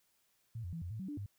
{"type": "tone with pitch steps", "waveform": "sine", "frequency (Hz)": [114.1, 87.5, 165.5, 87.6, 110, 189.7, 292.8, 100.5], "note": ["A#2", "F2", "E3", "F2", "A2", "F#3", "D4", "G2"], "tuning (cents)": [-37, 4, 7, 6, 0, 43, -5, 44], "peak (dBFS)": -39, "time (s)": [0.55, 1.262], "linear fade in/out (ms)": 5, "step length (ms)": 89, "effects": ["white hiss -75 dBFS RMS until 1.38 s"]}